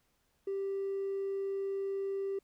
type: tone with hard clipping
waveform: sine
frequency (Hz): 392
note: G4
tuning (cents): 0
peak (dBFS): -33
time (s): 0.47-2.39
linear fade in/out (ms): 5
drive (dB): 1
effects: pink hiss -75 dBFS RMS until 2.43 s